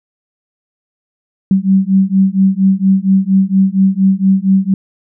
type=beating tone pair; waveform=sine; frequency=190.1 / 194.4 Hz; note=F#3 / G3; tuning=+47 / -14 cents; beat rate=4.3 Hz; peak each=-11 dBFS; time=1.51-4.74 s; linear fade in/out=2 ms; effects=none